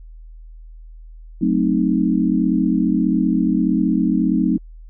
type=chord; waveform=sine; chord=F# diminished seventh; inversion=none; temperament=equal; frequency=185 / 220 / 261.6 / 311.1 Hz; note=F#3 / A3 / C4 / Eb4; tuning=0 / 0 / 0 / 0 cents; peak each=-20 dBFS; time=1.41-4.58 s; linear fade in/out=10 ms; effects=added 40 Hz sine -36 dBFS peak until 4.89 s